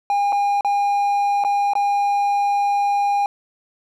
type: tone with dropouts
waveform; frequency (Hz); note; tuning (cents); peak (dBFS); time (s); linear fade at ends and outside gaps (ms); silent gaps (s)
triangle; 810; G#5; -43; -14; 0.1-3.26; 1; 0.323-0.327 / 0.609-0.647 / 1.439-1.448 / 1.735-1.753
effects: none